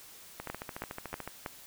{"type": "two click trains", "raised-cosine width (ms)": 0.5, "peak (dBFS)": [-20, -23], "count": [4, 13], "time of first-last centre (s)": [[0.5, 1.462], [0.4, 1.276]], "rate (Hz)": [3.12, 13.7], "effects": ["white hiss -52 dBFS RMS until 1.66 s"]}